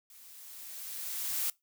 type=noise with level ramp; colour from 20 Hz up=blue; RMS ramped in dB=-55 to -31 dBFS; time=0.1-1.5 s; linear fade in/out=2 ms; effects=noise-tail reverb RT60 0.2 s tail -23 dB re dry